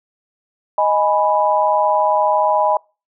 sine chord, G# minor, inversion second, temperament equal, 622.3 / 830.6 / 987.8 Hz, D#5 / G#5 / B5, 0 / 0 / 0 cents, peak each -17 dBFS, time 0.78-2.77 s, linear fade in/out 2 ms, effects noise-tail reverb RT60 0.3 s tail -25 dB re dry

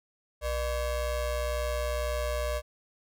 square ring-modulated tone, 270 Hz, C#4, 45 cents flat, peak -26 dBFS, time 0.41-2.62 s, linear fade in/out 50 ms, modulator 331 Hz, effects none

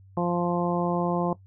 harmonic tone, 174.61 Hz, F3, in tune, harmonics 1 / 2 / 3 / 4 / 5 / 6, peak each -26 / -29 / -31 / -32 / -33 / -34 dBFS, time 0.17-1.33 s, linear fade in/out 2 ms, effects noise-tail reverb RT60 0.1 s tail -17 dB re dry + added 96 Hz sine -49 dBFS peak until 1.46 s

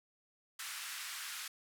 pink band-pass noise, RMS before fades -44 dBFS, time 0.59-1.48 s, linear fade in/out 5 ms, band 1300 to 14000 Hz, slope 24 dB/octave, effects none

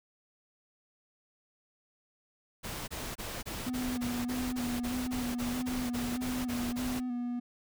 pink noise bursts, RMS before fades -39 dBFS, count 16, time 2.63-7.005 s, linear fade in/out 20 ms, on 250 ms, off 25 ms
triangle tone with vibrato, 246.9 Hz, B3, in tune, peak -30 dBFS, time 3.66-7.4 s, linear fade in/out 10 ms, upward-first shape square, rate 1.6 Hz, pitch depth 28 cents each way
effects none

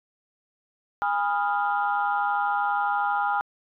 sine chord, F half-diminished seventh, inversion first, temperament equal with one note detuned, 818.2 / 987.8 / 1244.5 / 1396.9 Hz, Ab5 / Cb6 / Eb6 / F6, -26 / 0 / 0 / 0 cents, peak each -24 / -30 / -30 / -28 dBFS, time 1.02-3.41 s, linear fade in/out 0 ms, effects tanh soft clip ceiling -13 dBFS

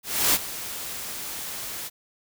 white noise with ADSR envelope, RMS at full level -19 dBFS, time 0.03-1.9 s, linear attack 310 ms, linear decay 37 ms, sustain -15 dB, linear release 32 ms, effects none

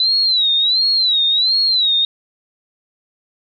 sine tone with vibrato, 3972 Hz, B7, 9 cents sharp, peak -12 dBFS, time 0-2.05 s, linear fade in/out 2 ms, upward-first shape sine, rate 1.4 Hz, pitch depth 140 cents each way, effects none

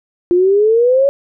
sine exponential sweep, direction up, 346.2 to 565 Hz, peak -8 dBFS, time 0.31-1.09 s, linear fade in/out 0 ms, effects none

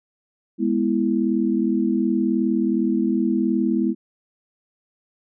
sine chord, E major, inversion first, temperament equal, 207.7 / 246.9 / 329.6 Hz, G#3 / B3 / E4, 0 / 0 / 0 cents, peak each -22 dBFS, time 0.58-3.95 s, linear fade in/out 50 ms, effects none

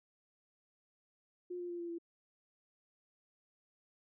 sine tone with pitch steps, 356.7 / 352 / 347.3 / 342.8 / 338.2 Hz, F4 / F4 / F4 / F4 / E4, +37 / +14 / -10 / -32 / +44 cents, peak -39 dBFS, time 1.5-1.985 s, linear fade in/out 10 ms, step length 97 ms, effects none

